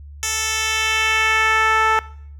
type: tone with band-pass filter sweep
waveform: 10% pulse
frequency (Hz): 440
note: A4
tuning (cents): 0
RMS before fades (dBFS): -18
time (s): 0.23-1.99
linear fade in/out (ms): 0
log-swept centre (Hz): 6500 to 1100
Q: 1.2
effects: noise-tail reverb RT60 0.6 s tail -20 dB re dry + added 72 Hz sine -35 dBFS peak until 2.39 s